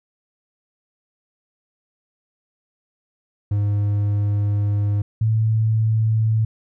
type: tone pair in turn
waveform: triangle / sine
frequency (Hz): 102.6 / 110.58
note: G#2 / A2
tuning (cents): -21 / +9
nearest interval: minor second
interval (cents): 130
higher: second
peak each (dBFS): -15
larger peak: neither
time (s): 3.51-5.02 / 5.21-6.45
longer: first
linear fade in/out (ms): 5
effects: none